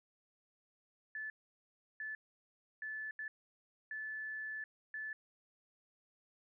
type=tone bursts at uneven times; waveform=sine; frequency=1739 Hz; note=A6; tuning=21 cents flat; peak=-40 dBFS; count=6; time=1.15-1.3 / 2-2.15 / 2.82-3.11 / 3.19-3.28 / 3.91-4.64 / 4.94-5.13 s; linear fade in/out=2 ms; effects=none